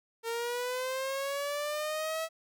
sawtooth linear sweep, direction up, 455.1 to 652 Hz, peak -28 dBFS, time 0.23-2.29 s, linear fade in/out 50 ms, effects none

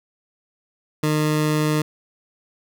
20% pulse tone, 152.8 Hz, D#3, 31 cents flat, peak -13 dBFS, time 1.03-1.82 s, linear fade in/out 5 ms, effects none

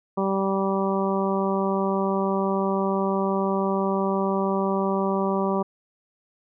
harmonic tone, 194.1 Hz, G3, 17 cents flat, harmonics 1 / 2 / 3 / 4 / 5 / 6, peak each -25 / -26 / -29 / -32 / -30 / -32 dBFS, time 0.17-5.63 s, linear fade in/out 10 ms, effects none

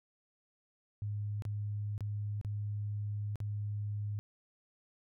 sine tone with dropouts, 103.7 Hz, G#2, 2 cents flat, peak -34 dBFS, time 1.02-4.19 s, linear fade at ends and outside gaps 0 ms, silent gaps 1.422-1.452 / 1.979-2.007 / 2.413-2.448 / 3.357-3.403 s, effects none

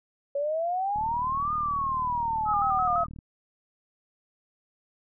sine exponential two-way sweep, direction up then down, 556 to 1232 to 680 Hz, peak -25 dBFS, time 0.35-3.04 s, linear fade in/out 5 ms, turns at 1.54 s
click train, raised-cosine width 5 ms, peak -30 dBFS, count 87, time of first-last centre 0.96-3.188 s, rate 38.6 Hz
sine tone with vibrato, 1244.5 Hz, D#6, in tune, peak -24 dBFS, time 2.45-3.07 s, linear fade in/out 50 ms, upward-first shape square, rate 5.9 Hz, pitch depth 50 cents each way
effects none

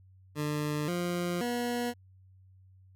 20% pulse tone with pitch steps, 149.4 / 175.5 / 241.2 Hz, D3 / F3 / B3, +30 / +9 / -41 cents, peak -25 dBFS, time 0.35-1.94 s, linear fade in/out 50 ms, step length 530 ms, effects added 94 Hz sine -55 dBFS peak until 2.95 s

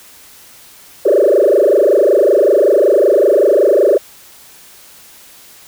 sine tone with frequency modulation, 485.3 Hz, B4, 30 cents flat, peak -6 dBFS, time 1.05-3.98 s, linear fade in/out 10 ms, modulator 25.3 Hz, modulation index 4.7, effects tanh soft clip ceiling -2 dBFS + white hiss -41 dBFS RMS until 5.67 s

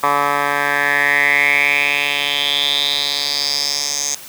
10% pulse tone with band-pass filter sweep, 143.4 Hz, D3, 41 cents flat, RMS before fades -17 dBFS, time 0.03-4.15 s, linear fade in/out 5 ms, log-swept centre 1200 to 6400 Hz, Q 6, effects white hiss -36 dBFS RMS until 4.28 s + high-pass 60 Hz 12 dB/octave

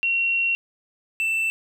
sine / triangle tone pair in turn, 2736 / 2666 Hz, F7 / E7, -36 / +19 cents, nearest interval unison, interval 45 cents, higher first, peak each -19 dBFS, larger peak neither, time 0.03-0.55 / 1.2-1.5 s, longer first, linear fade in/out 0 ms, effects none

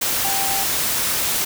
sine tone in noise, 784 Hz, G5, in tune, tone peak -25 dBFS, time 0.24-0.64 s, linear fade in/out 10 ms, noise white, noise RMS -21 dBFS, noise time 0.01-1.45 s, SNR -7 dB, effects none

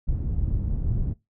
pink low-pass noise, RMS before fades -25 dBFS, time 0.07-1.14 s, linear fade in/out 20 ms, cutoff 130 Hz, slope 12 dB/octave, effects noise-tail reverb RT60 0.2 s tail -21 dB re dry

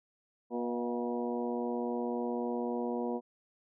harmonic tone with a mistuned harmonic, 120 Hz, B2, 49 cents flat, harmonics 2 / 3 / 4 / 5 / 6 / 7 / 8, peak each -35 / -38 / -37 / -44 / -42 / -49 / -44 dBFS, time 0.5-3.21 s, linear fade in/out 50 ms, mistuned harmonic 5, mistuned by +67 cents, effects none

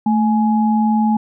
sine tone pair together, 220 / 838.8 Hz, A3 / G#5, 0 / +17 cents, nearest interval octave + major seventh, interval 2317 cents, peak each -13 / -19 dBFS, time 0.06-1.17 s, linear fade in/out 5 ms, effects none

